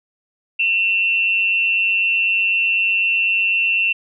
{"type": "tone with amplitude modulation", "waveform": "sine", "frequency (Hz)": 2704, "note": "E7", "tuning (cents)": 43, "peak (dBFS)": -12, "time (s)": [0.59, 3.93], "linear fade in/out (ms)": 10, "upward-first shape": "sine", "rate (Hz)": 198, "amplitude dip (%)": 55, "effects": []}